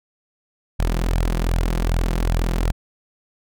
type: tone with flanger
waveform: sawtooth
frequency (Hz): 42.1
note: E1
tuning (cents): +37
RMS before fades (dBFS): -20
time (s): 0.79-2.72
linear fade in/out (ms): 10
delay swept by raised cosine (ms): 1.2 to 5.9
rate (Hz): 2.6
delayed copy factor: +0.55
effects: none